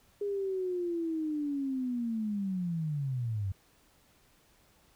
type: linear sweep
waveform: sine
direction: down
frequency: 410.7 to 92.5 Hz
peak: -30 dBFS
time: 0.21-3.52 s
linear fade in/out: 5 ms
effects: pink hiss -65 dBFS RMS until 4.95 s